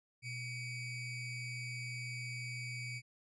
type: ring-modulated tone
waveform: square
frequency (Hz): 1193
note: D6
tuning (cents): +27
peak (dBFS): -38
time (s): 0.22-3.02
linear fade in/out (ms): 50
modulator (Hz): 1070
effects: resampled to 22050 Hz